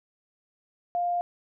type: tone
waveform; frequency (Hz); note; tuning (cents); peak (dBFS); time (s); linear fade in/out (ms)
sine; 702; F5; +9; -24; 0.95-1.21; 0
effects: none